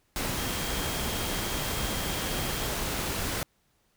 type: tone in noise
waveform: sine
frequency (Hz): 3227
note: G7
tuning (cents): +50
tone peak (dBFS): -41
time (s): 0.38-2.67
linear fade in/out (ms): 0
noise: pink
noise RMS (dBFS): -31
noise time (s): 0.16-3.43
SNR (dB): -13
effects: pink hiss -70 dBFS RMS until 3.96 s